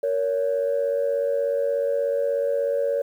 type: tone pair together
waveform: sine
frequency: 465.4 / 562 Hz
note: A#4 / C#5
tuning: -3 / +24 cents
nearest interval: minor third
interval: 327 cents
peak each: -24 / -21 dBFS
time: 0.03-3.02 s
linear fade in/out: 5 ms
effects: tanh soft clip ceiling -15 dBFS + 9-bit